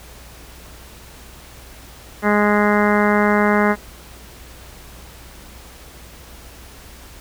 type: harmonic tone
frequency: 207.7 Hz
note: G#3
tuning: in tune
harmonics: 1 / 2 / 3 / 4 / 5 / 6 / 7 / 8 / 9 / 10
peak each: -17 / -20 / -22 / -23 / -24 / -25 / -25 / -26 / -27 / -27 dBFS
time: 2.22-3.76 s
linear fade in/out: 50 ms
effects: added 60 Hz sine -42 dBFS peak until 7.2 s + pink hiss -42 dBFS RMS until 7.2 s